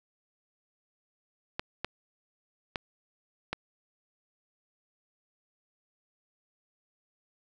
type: clicks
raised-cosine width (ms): 0.3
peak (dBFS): -15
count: 4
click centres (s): 1.595 / 1.846 / 2.758 / 3.53
effects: none